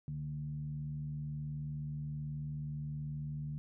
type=tone with frequency modulation; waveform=sine; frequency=146.83 Hz; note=D3; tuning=in tune; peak=-37 dBFS; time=0.08-3.58 s; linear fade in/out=0 ms; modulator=78.7 Hz; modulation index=0.48; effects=none